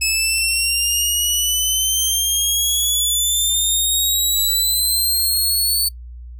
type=exponential sweep; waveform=15% pulse; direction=up; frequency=2590 to 4496 Hz; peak=-9 dBFS; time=0.01-5.89 s; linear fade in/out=10 ms; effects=noise-tail reverb RT60 0.1 s tail -24 dB re dry + added 60 Hz sine -32 dBFS peak until 6.39 s